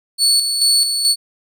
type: tone with tremolo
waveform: 30% pulse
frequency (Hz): 4435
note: C#8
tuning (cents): 0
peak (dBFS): -8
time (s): 0.18-1.16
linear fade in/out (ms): 50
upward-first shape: square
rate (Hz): 2.3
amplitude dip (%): 50
effects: none